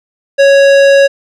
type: tone with tanh clipping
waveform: sine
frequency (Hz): 554.4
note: C#5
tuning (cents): 0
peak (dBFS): -5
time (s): 0.38-1.08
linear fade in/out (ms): 20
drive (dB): 17
effects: none